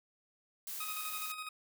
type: noise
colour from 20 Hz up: blue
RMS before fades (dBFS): -42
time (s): 0.67-1.32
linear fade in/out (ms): 2
type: tone with tremolo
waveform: 20% pulse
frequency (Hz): 1255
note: D#6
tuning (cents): +15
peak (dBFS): -34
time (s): 0.8-1.49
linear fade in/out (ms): 5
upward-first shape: square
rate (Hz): 12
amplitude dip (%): 45
effects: none